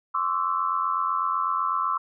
sine tone cluster, 1052 / 1140 / 1320 Hz, C6 / C#6 / E6, +9 / +48 / +2 cents, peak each -27 dBFS, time 0.14-1.98 s, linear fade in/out 10 ms, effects none

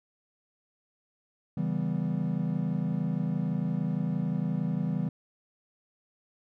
triangle chord, C# half-diminished seventh, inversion none, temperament equal, 138.59 / 164.81 / 196 / 246.9 Hz, C#3 / E3 / G3 / B3, 0 / 0 / 0 / 0 cents, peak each -33 / -28 / -30 / -34 dBFS, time 1.57-5.09 s, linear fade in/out 5 ms, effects none

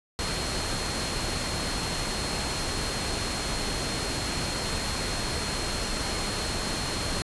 sine tone in noise, 4247 Hz, C8, 25 cents sharp, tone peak -36 dBFS, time 0.19-7.22 s, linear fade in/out 0 ms, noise pink, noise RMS -30 dBFS, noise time 0.19-7.22 s, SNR -9 dB, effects resampled to 24000 Hz

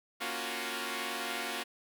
5% pulse chord, Gb major seventh, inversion first, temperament equal, 233.1 / 277.2 / 349.2 / 370 Hz, Bb3 / Db4 / F4 / Gb4, 0 / 0 / 0 / 0 cents, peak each -29 / -30 / -29 / -28 dBFS, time 0.2-1.64 s, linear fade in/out 20 ms, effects none

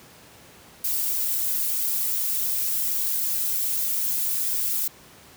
violet noise with flanger, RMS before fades -25 dBFS, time 0.84-4.88 s, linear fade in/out 5 ms, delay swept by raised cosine 1.9 to 2.67 ms, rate 3 Hz, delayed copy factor +1, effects pink hiss -49 dBFS RMS until 5.36 s + high-pass 80 Hz 12 dB/octave

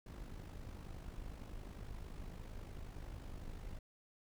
brown noise with amplitude modulation, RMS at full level -45 dBFS, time 0.06-3.79 s, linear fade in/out 5 ms, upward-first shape sine, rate 51 Hz, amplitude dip 60%, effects none

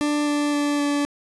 40% pulse tone with pitch steps, 295.1 / 292.9 / 290.7 / 288.5 Hz, D4 / D4 / D4 / D4, +8 / -5 / -18 / -31 cents, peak -19 dBFS, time 0.01-1.05 s, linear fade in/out 0 ms, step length 260 ms, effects resampled to 24000 Hz + 9-bit

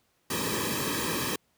pink noise with comb filter, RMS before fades -30 dBFS, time 0.3-1.36 s, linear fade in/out 5 ms, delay 1.4 ms, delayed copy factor -0.9, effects pink hiss -70 dBFS RMS until 1.57 s + high-pass 80 Hz 12 dB/octave

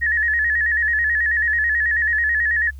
sine tone with vibrato, 1800 Hz, A6, 39 cents sharp, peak -16 dBFS, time 0.01-2.71 s, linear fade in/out 20 ms, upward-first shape square, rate 9.2 Hz, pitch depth 72 cents each way, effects added 68 Hz sine -33 dBFS peak until 2.79 s + white hiss -60 dBFS RMS until 2.79 s

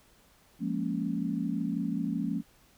sine chord, Bb minor seventh, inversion second, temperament equal, 174.61 / 207.7 / 233.1 / 277.2 Hz, F3 / Ab3 / Bb3 / Db4, 0 / 0 / 0 / 0 cents, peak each -34 dBFS, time 0.59-2.43 s, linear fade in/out 50 ms, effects pink hiss -62 dBFS RMS until 2.77 s

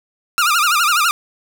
sawtooth tone with vibrato, 1300 Hz, E6, 24 cents flat, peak -9 dBFS, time 0.38-1.11 s, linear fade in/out 0 ms, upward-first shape sine, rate 12 Hz, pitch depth 170 cents each way, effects none

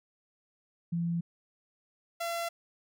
sine / sawtooth tone pair in turn, 169.8 / 679.2 Hz, F3 / F5, -48 / -48 cents, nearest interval 2 octaves, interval 2400 cents, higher second, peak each -28 dBFS, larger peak neither, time 0.92-1.21 / 2.2-2.49 s, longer neither, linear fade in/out 10 ms, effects none

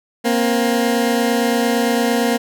20% pulse tone pair together, 235.3 / 264.1 Hz, A#3 / C4, +16 / +16 cents, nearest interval major second, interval 200 cents, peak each -11 / -16 dBFS, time 0.24-2.38 s, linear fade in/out 20 ms, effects none

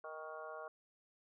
harmonic tone with a mistuned harmonic, 156.5 Hz, D#3, 10 cents sharp, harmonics 3 / 4 / 5 / 6 / 7 / 8 / 9, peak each -52 / -49 / -54 / -61 / -51 / -60 / -53 dBFS, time 0.04-0.68 s, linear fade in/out 2 ms, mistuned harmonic 7, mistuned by +24 cents, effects none

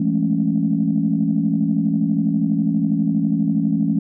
sine chord, A major seventh, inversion second, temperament equal with one note detuned, 167.99 / 207.7 / 220 / 277.2 Hz, E3 / G#3 / A3 / C#4, +33 / 0 / 0 / 0 cents, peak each -21 dBFS, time 0-3.99 s, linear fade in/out 5 ms, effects tanh soft clip ceiling -6 dBFS

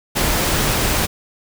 pink noise, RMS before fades -18 dBFS, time 0.15-1.07 s, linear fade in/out 20 ms, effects none

